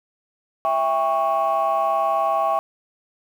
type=chord; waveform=sine; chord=C# diminished; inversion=first; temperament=equal with one note detuned; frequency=659.3 / 798.2 / 1108.7 Hz; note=E5 / G5 / C#6; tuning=0 / +31 / 0 cents; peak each=-21 dBFS; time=0.65-2.59 s; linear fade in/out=0 ms; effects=tanh soft clip ceiling -12 dBFS + 8-bit